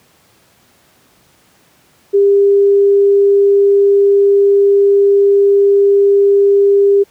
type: tone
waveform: sine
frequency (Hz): 400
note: G4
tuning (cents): +35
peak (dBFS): -6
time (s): 2.13-7.04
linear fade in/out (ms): 20
effects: pink hiss -51 dBFS RMS until 7.1 s + high-pass 100 Hz 12 dB/octave